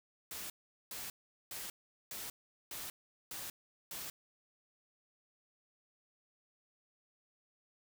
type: noise bursts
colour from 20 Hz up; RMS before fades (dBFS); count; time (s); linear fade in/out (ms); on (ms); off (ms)
white; -44; 7; 0.31-4.1; 2; 190; 410
effects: none